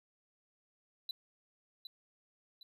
triangle tone with echo, 3985 Hz, B7, 15 cents sharp, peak -35 dBFS, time 1.09-1.11 s, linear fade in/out 2 ms, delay 760 ms, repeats 2, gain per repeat -8 dB, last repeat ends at 2.63 s, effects none

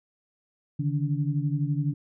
sine tone cluster, 142.5 / 154.4 / 286.9 Hz, C#3 / D#3 / D4, +48 / -13 / -40 cents, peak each -26 / -28 / -33 dBFS, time 0.79-1.94 s, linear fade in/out 10 ms, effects none

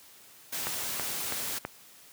white noise, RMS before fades -34 dBFS, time 0.52-1.59 s, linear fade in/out 10 ms
click train, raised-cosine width 0.5 ms, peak -17 dBFS, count 4, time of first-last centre 0.67-1.65 s, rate 3.06 Hz
effects white hiss -54 dBFS RMS until 2.12 s + high-pass 80 Hz 12 dB/octave

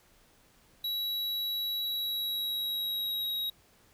square tone with pitch glide, 3900 to 3815 Hz, B7 to A#7, -23 to +39 cents, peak -31 dBFS, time 0.84-3.5 s, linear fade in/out 5 ms, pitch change -38 cents, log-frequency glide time 1.77-3.37 s, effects pink hiss -63 dBFS RMS until 3.93 s

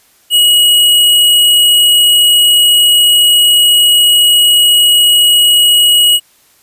sine tone with sample-and-hold, 2908 Hz, F#7, 31 cents flat, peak -4 dBFS, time 0.3-6.2 s, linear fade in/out 50 ms, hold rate 11025 Hz, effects white hiss -49 dBFS RMS until 6.62 s + resampled to 32000 Hz

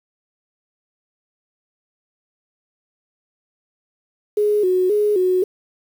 sine tone with vibrato, 392 Hz, G4, in tune, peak -14 dBFS, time 4.37-5.44 s, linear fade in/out 5 ms, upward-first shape square, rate 1.9 Hz, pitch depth 110 cents each way, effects 7-bit

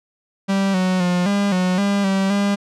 45% pulse tone with pitch steps, 195.3 / 184.9 / 178.2 / 201.5 / 182.8 / 200.7 / 193.3 / 201.3 Hz, G3 / F#3 / F3 / G3 / F#3 / G3 / G3 / G3, -6 / -1 / +35 / +48 / -21 / +41 / -24 / +46 cents, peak -16 dBFS, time 0.48-2.56 s, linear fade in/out 20 ms, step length 260 ms, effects low-pass 7000 Hz 12 dB/octave

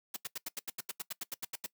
white noise bursts, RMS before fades -38 dBFS, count 15, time 0.14-1.663 s, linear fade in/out 5 ms, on 25 ms, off 82 ms, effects noise-tail reverb RT60 0.1 s tail -21 dB re dry + high-pass 150 Hz 12 dB/octave

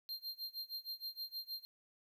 square tone with tremolo, 4186 Hz, C8, in tune, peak -40 dBFS, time 0.09-1.65 s, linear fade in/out 0 ms, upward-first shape sine, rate 6.4 Hz, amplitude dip 95%, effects 13-bit

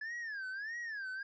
triangle tone with vibrato, 1700 Hz, G#6, 40 cents sharp, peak -37 dBFS, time 0.01-1.23 s, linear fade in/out 5 ms, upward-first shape sine, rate 1.6 Hz, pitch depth 200 cents each way, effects resampled to 16000 Hz

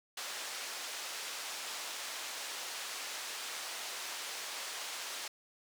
white band-pass noise, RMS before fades -42 dBFS, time 0.17-5.28 s, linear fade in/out 5 ms, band 530 to 6400 Hz, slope 12 dB/octave, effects none

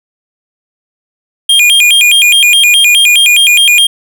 square tone with vibrato, 2800 Hz, F7, 4 cents sharp, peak -4 dBFS, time 1.49-3.87 s, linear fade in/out 5 ms, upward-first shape square, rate 4.8 Hz, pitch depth 240 cents each way, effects none

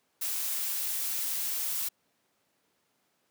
blue noise, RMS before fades -32 dBFS, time 0.21-1.89 s, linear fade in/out 10 ms, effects pink hiss -73 dBFS RMS until 3.3 s + high-pass 200 Hz 12 dB/octave

